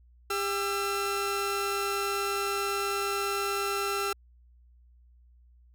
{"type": "tone pair together", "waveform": "sawtooth", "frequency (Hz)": [400, 1345.4], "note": ["G4", "E6"], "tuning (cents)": [35, 35], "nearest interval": "octave + major sixth", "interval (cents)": 2100, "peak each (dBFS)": -27, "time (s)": [0.3, 4.13], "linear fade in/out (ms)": 5, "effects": ["added 60 Hz sine -55 dBFS peak until 5.74 s"]}